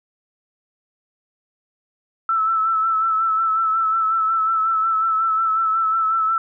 sine tone with vibrato, 1318.5 Hz, E6, in tune, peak -16 dBFS, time 2.29-6.38 s, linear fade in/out 2 ms, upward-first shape sine, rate 5.5 Hz, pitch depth 33 cents each way, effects none

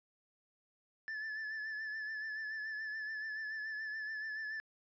triangle tone with vibrato, 1742 Hz, A6, 18 cents flat, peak -37 dBFS, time 1.08-4.6 s, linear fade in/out 0 ms, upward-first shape sine, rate 7 Hz, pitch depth 39 cents each way, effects resampled to 16000 Hz

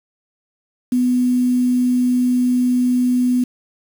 sine tone with quantisation, 248.7 Hz, B3, 12 cents sharp, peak -13 dBFS, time 0.92-3.44 s, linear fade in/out 5 ms, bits 6, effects none

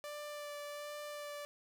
sawtooth tone with vibrato, 587.3 Hz, D5, in tune, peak -39 dBFS, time 0.04-1.45 s, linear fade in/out 0 ms, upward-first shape sine, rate 1.3 Hz, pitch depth 13 cents each way, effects 11-bit

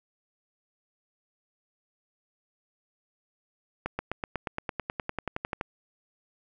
accelerating click train, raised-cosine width 0.5 ms, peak -15 dBFS, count 18, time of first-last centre 3.86-5.611 s, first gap 130 ms, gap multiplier 0.97, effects none

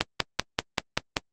click train, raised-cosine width 0.2 ms, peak -3 dBFS, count 7, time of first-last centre 0.01-1.168 s, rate 5.18 Hz, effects Opus 24 kbps

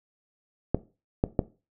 clicks, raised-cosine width 2 ms, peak -8 dBFS, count 3, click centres 0.746 / 1.239 / 1.392 s, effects noise-tail reverb RT60 0.3 s tail -17 dB re dry

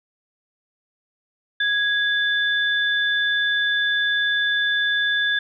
sine tone pair together, 1661.2 / 3520 Hz, G#6 / A7, 0 / 0 cents, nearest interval octave + minor second, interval 1300 cents, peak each -19 / -24 dBFS, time 1.6-5.39 s, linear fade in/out 5 ms, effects none

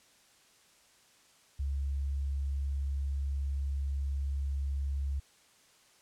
sine tone, 69.3 Hz, C#2, in tune, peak -30 dBFS, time 1.59-5.2 s, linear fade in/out 10 ms, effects white hiss -63 dBFS RMS until 6.01 s + low-pass 9000 Hz 12 dB/octave

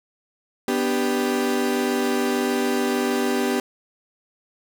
35% pulse chord, G major, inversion first, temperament equal, 246.9 / 293.7 / 392 Hz, B3 / D4 / G4, 0 / 0 / 0 cents, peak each -22 / -26 / -22 dBFS, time 0.68-3.6 s, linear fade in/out 2 ms, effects none

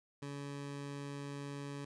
20% pulse tone, 141.8 Hz, C#3, 40 cents sharp, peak -37 dBFS, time 0.22-1.85 s, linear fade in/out 5 ms, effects resampled to 22050 Hz

